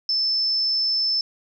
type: tone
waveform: sine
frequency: 5274 Hz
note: E8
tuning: in tune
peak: -19 dBFS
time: 0.09-1.21 s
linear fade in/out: 2 ms
effects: 10-bit